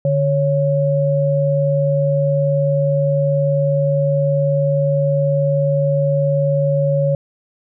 sine tone pair together, 146.84 / 554.4 Hz, D3 / C#5, 0 / 0 cents, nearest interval octave + major seventh, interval 2300 cents, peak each -16 dBFS, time 0.05-7.15 s, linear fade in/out 2 ms, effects none

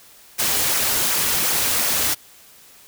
white noise with flanger, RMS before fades -20 dBFS, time 0.38-2.15 s, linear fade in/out 20 ms, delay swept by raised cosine 0.23 to 5.93 ms, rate 2.7 Hz, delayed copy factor -0.5, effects white hiss -48 dBFS RMS until 2.87 s

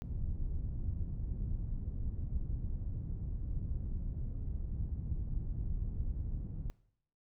pink low-pass noise, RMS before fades -37 dBFS, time 0.02-6.7 s, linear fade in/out 0 ms, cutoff 110 Hz, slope 12 dB/octave, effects noise-tail reverb RT60 0.7 s tail -21 dB re dry

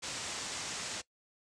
white low-pass noise, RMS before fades -40 dBFS, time 0.02-1.02 s, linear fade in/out 20 ms, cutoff 8200 Hz, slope 48 dB/octave, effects noise-tail reverb RT60 0.1 s tail -20 dB re dry + high-pass 60 Hz 12 dB/octave

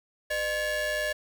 45% pulse ring-modulated tone, 554.4 Hz, C#5, in tune, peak -24 dBFS, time 0.3-1.13 s, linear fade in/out 10 ms, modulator 1160 Hz, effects 10-bit

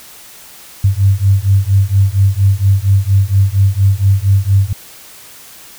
sine beating tone pair, 96 / 100.3 Hz, G2 / G2, -36 / +40 cents, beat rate 4.3 Hz, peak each -11 dBFS, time 0.84-4.73 s, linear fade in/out 5 ms, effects white hiss -37 dBFS RMS until 5.78 s

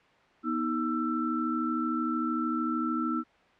sine tone cluster, 243.1 / 316.3 / 1332 Hz, B3 / D#4 / E6, -27 / +29 / +18 cents, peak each -31 dBFS, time 0.43-3.24 s, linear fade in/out 50 ms, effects white hiss -60 dBFS RMS until 3.59 s + low-pass 2000 Hz 12 dB/octave

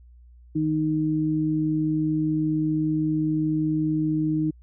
sine tone pair together, 155.56 / 310.5 Hz, D#3 / D#4, 0 / -3 cents, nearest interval octave, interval 1197 cents, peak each -26 / -22 dBFS, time 0.55-4.51 s, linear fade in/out 10 ms, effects added 60 Hz sine -47 dBFS peak until 4.62 s

